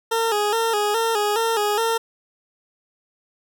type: tone with vibrato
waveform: 20% pulse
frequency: 435 Hz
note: A4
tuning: 20 cents flat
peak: -14 dBFS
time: 0.11-1.98 s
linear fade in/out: 10 ms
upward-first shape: square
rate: 2.4 Hz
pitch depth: 80 cents each way
effects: none